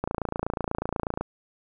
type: click train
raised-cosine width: 1 ms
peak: -13 dBFS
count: 34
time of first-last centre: 0.04-1.21 s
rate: 28.2 Hz
effects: none